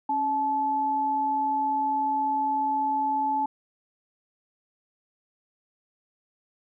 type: tone pair together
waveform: sine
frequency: 276.3 / 865.4 Hz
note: C#4 / A5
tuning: -6 / -29 cents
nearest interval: octave + minor sixth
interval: 1977 cents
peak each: -33 / -23 dBFS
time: 0.09-3.46 s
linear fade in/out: 5 ms
effects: none